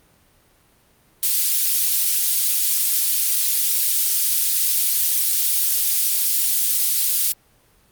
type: high-pass noise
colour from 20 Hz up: white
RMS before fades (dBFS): -19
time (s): 1.23-7.32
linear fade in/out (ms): 0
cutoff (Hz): 4200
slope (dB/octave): 12
effects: pink hiss -57 dBFS RMS until 7.91 s + Opus 32 kbps